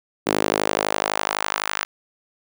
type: tone with high-pass filter sweep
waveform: sawtooth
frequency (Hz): 51.91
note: G#1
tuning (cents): 0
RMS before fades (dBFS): -23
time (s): 0.26-1.85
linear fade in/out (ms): 20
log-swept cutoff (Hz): 320 to 1400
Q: 1.3
effects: none